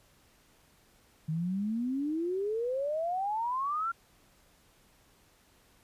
sine exponential sweep, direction up, 153 to 1396.9 Hz, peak -29 dBFS, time 1.28-3.92 s, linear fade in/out 10 ms, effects pink hiss -64 dBFS RMS until 5.83 s + resampled to 32000 Hz

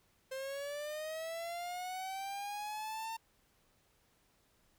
45% pulse linear sweep, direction up, 523.3 to 908 Hz, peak -39 dBFS, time 0.31-3.17 s, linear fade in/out 10 ms, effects pink hiss -72 dBFS RMS until 4.78 s

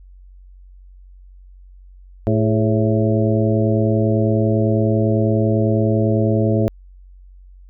harmonic tone with a mistuned harmonic, 110 Hz, A2, in tune, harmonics 1 / 2 / 3 / 4 / 5 / 6, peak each -17 / -20 / -22 / -23 / -24 / -25 dBFS, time 2.27-6.68 s, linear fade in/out 0 ms, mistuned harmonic 4, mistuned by -89 cents, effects added 46 Hz sine -40 dBFS peak until 7.69 s

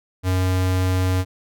square tone, 92.5 Hz, F#2, in tune, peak -18 dBFS, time 0.23-1.25 s, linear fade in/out 50 ms, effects none

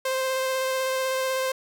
sawtooth tone with vibrato, 523.3 Hz, C5, in tune, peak -20 dBFS, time 0.05-1.52 s, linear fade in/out 5 ms, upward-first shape square, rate 16 Hz, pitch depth 9 cents each way, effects none

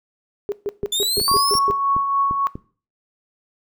sine tone bursts, 407.7 Hz, G#4, 32 cents flat, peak -20 dBFS, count 8, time 0.49-1.71 s, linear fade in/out 0 ms, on 30 ms, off 140 ms
clicks, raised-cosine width 3 ms, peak -17 dBFS, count 10, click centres 0.835 / 1.181 / 1.214 / 1.315 / 1.364 / 1.553 / 1.701 / 1.965 / 2.311 / 2.555 s
sawtooth linear sweep, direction up, 3502 to 5550 Hz, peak -16 dBFS, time 0.92-1.59 s, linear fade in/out 5 ms
sine tone with tremolo, 1108.7 Hz, C#6, in tune, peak -14 dBFS, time 1.28-2.47 s, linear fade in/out 0 ms, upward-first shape triangle, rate 3.5 Hz, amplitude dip 50%
effects noise-tail reverb RT60 0.4 s tail -19 dB re dry

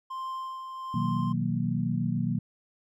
triangle tone with tremolo, 1048 Hz, C6, 2 cents sharp, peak -30 dBFS, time 0.1-1.33 s, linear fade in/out 10 ms, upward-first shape sine, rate 1.3 Hz, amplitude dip 45%
sine chord, B major seventh, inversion none, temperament equal with one note detuned, 123.47 / 158.1 / 185 / 233.1 Hz, B2 / D#3 / F#3 / A#3, 0 / +28 / 0 / 0 cents, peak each -31 dBFS, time 0.94-2.39 s, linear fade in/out 5 ms
effects none

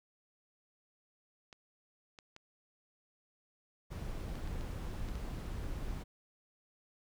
clicks, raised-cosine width 0.2 ms, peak -34 dBFS, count 8, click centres 1.528 / 2.188 / 2.364 / 4.355 / 4.475 / 4.61 / 5.087 / 5.155 s
brown noise, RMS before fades -40 dBFS, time 3.9-6.04 s, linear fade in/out 20 ms
effects none

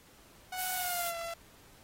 sawtooth tone with pitch glide, 739 to 673.8 Hz, F#5 to E5, -2 to +38 cents, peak -33 dBFS, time 0.52-1.34 s, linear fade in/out 5 ms, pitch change -160 cents, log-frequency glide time 0.76-1.16 s
blue noise, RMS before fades -36 dBFS, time 0.56-1.13 s, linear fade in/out 50 ms
effects pink hiss -59 dBFS RMS until 1.83 s + AAC 48 kbps

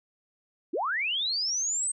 sine linear sweep, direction up, 258.9 to 8372 Hz, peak -26 dBFS, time 0.73-1.92 s, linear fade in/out 10 ms, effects none

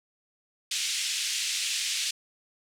pink band-pass noise, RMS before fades -30 dBFS, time 0.71-2.11 s, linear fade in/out 5 ms, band 2500 to 8700 Hz, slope 24 dB/octave, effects none

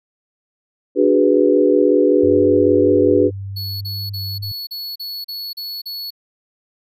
sine chord, G# half-diminished seventh, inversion second, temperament equal, 293.7 / 370 / 415.3 / 493.9 Hz, D4 / F#4 / G#4 / B4, 0 / 0 / 0 / 0 cents, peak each -16 dBFS, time 0.95-3.31 s, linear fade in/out 50 ms
sine tone with pitch glide, 98 to 100.7 Hz, G2 to G2, 0 to +47 cents, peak -25 dBFS, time 2.23-4.52 s, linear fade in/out 5 ms, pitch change +47 cents, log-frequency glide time 3.47-4.05 s
square tone bursts, 4400 Hz, C#8, 14 cents flat, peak -26 dBFS, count 9, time 3.56-6.106 s, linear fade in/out 10 ms, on 250 ms, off 37 ms
effects none

